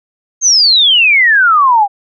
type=exponential sweep; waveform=sine; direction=down; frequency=6500 to 779 Hz; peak=-5 dBFS; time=0.41-1.88 s; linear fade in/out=50 ms; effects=none